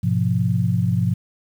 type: chord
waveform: sine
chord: F diminished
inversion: first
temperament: just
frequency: 104.77 / 125.72 / 174.61 Hz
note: Ab2 / Cb3 / F3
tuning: +16 / +31 / 0 cents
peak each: -21 dBFS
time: 0.03-1.14 s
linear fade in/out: 10 ms
effects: 8-bit